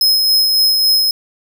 45% pulse tone with tremolo, 5130 Hz, E8, 48 cents flat, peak -9 dBFS, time 0.01-1.11 s, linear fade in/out 2 ms, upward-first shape sine, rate 3.6 Hz, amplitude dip 30%, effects none

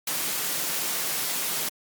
white high-pass noise, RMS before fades -28 dBFS, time 0.07-1.69 s, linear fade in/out 5 ms, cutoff 120 Hz, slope 96 dB/octave, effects Opus 48 kbps

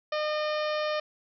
harmonic tone, 608 Hz, D#5, 40 cents flat, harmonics 1 / 2 / 3 / 4 / 5 / 6 / 7 / 8 / 9, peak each -28 / -34 / -38 / -40 / -42 / -44 / -45 / -46 / -47 dBFS, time 0.12-1 s, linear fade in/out 5 ms, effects none

